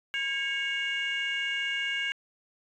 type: tone cluster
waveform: sine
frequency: 1632 / 2210 / 2823 Hz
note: G#6 / C#7 / F7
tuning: -31 / -6 / +18 cents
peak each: -31 dBFS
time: 0.14-2.12 s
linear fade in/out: 0 ms
effects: tanh soft clip ceiling -23 dBFS